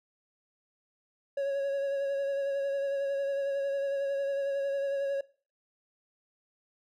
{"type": "tone with vibrato", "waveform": "triangle", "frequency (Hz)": 554.4, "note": "C#5", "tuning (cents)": 0, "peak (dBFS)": -26, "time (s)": [1.37, 5.21], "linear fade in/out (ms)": 5, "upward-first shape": "sine", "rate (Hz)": 11, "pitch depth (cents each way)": 22, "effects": ["noise-tail reverb RT60 0.4 s tail -20 dB re dry"]}